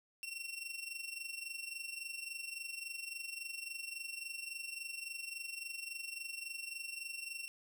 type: tone with amplitude modulation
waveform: sawtooth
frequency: 2724 Hz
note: F7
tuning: 44 cents flat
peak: -36 dBFS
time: 0.23-7.48 s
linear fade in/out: 0 ms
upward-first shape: sine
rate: 23.6 Hz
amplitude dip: 70%
effects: none